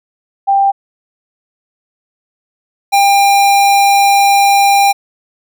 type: tone pair in turn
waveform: sine / square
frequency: 790 / 798.7 Hz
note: G5 / G5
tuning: +13 / +32 cents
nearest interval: unison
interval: 19 cents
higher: second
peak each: -7 dBFS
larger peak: neither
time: 0.47-0.72 / 2.92-4.93 s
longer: second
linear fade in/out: 20 ms
effects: none